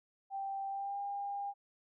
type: tone with pitch glide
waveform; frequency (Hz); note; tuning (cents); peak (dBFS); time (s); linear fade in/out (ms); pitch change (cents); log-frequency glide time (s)
sine; 784 to 803.7; G5 to G5; 0 to +43; -36; 0.3-1.54; 50; +43; 0.68-0.99
effects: none